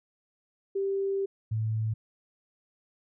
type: tone pair in turn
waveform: sine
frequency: 392 / 110 Hz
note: G4 / A2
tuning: 0 / 0 cents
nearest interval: octave + minor seventh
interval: 2200 cents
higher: first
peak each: -26 dBFS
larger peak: neither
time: 0.75-1.26 / 1.51-1.94 s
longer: first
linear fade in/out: 10 ms
effects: none

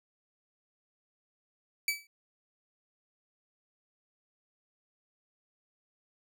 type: tone with exponential decay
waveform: sawtooth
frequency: 2299 Hz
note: D7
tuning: 37 cents flat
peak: -21 dBFS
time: 1.88-2.07 s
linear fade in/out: 2 ms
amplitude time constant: 40 ms
effects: none

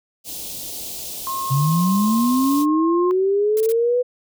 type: band-stop noise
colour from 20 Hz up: white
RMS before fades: -31 dBFS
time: 0.24-2.66 s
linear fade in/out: 50 ms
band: 720 to 3100 Hz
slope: 24 dB/octave
type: tone with vibrato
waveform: sine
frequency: 1065 Hz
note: C6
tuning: 30 cents sharp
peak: -23 dBFS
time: 1.27-3.11 s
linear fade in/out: 0 ms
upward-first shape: sine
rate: 0.89 Hz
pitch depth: 12 cents each way
type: linear sweep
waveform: sine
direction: up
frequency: 130.81 to 500 Hz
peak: -15 dBFS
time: 1.5-4.03 s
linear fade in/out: 20 ms
type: noise bursts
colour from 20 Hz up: blue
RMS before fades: -32 dBFS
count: 3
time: 3.57-3.721 s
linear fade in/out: 0 ms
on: 33 ms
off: 26 ms
effects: none

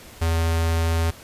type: tone with notch filter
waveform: square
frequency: 82.41 Hz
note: E2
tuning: in tune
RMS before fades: -21 dBFS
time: 0.21-1.11 s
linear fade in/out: 10 ms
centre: 180 Hz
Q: 0.79
effects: pink hiss -44 dBFS RMS until 1.23 s + resampled to 32000 Hz

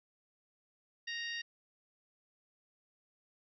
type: harmonic tone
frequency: 932.3 Hz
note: A#5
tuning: in tune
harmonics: 2 / 3 / 4 / 5 / 6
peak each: -40 / -44 / -46 / -48 / -50 dBFS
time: 1.07-1.42 s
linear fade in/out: 10 ms
effects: none

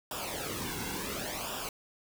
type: noise with flanger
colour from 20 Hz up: pink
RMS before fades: -37 dBFS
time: 0.11-1.69 s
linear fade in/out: 2 ms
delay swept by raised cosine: 0.47 to 1.67 ms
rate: 0.7 Hz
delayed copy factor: -0.75
effects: none

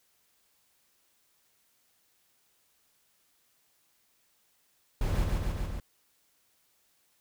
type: noise with echo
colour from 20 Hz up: brown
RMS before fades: -28 dBFS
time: 5.01-5.24 s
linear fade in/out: 2 ms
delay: 140 ms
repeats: 4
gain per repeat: -2 dB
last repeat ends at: 5.8 s
effects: white hiss -70 dBFS RMS until 7.2 s

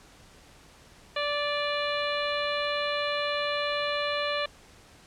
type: harmonic tone with a mistuned harmonic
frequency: 583 Hz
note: D5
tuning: 13 cents flat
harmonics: 1 / 2 / 3 / 4 / 5 / 6 / 7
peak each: -30 / -33 / -35 / -36 / -37 / -38 / -38 dBFS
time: 1.16-4.46 s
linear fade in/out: 5 ms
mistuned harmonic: 4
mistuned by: +37 cents
effects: pink hiss -54 dBFS RMS until 5.06 s + low-pass 9000 Hz 12 dB/octave

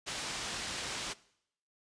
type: low-pass noise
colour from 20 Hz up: white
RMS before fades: -39 dBFS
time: 0.06-1.14 s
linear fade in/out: 20 ms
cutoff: 5800 Hz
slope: 12 dB/octave
effects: noise-tail reverb RT60 0.7 s tail -20 dB re dry + resampled to 22050 Hz

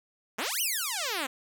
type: exponential two-way sweep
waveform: 5% pulse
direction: up then down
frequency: 189.9 to 3136 to 247.2 Hz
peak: -18 dBFS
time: 0.38-1.27 s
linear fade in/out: 10 ms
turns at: 0.61 s
effects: none

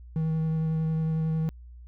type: tone with vibrato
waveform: triangle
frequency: 159.5 Hz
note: D#3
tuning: 43 cents sharp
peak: -22 dBFS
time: 0.16-1.49 s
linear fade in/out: 0 ms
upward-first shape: sine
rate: 11 Hz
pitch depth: 11 cents each way
effects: added 60 Hz sine -43 dBFS peak until 1.87 s

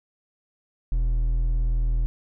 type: tone with hard clipping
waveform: triangle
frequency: 40.75 Hz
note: E1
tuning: 19 cents flat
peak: -21 dBFS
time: 0.92-2.06 s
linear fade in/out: 0 ms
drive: 8 dB
effects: none

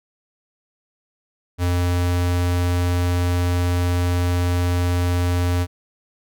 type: tone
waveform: square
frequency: 88.4 Hz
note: F2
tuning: 22 cents sharp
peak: -18 dBFS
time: 1.58-5.67 s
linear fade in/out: 50 ms
effects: none

